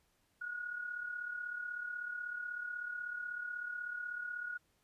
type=tone with amplitude modulation; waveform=sine; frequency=1450 Hz; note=F#6; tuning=35 cents flat; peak=-36 dBFS; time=0.41-4.58 s; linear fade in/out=10 ms; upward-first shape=sine; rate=36.2 Hz; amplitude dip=60%; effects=pink hiss -75 dBFS RMS until 4.83 s + resampled to 32000 Hz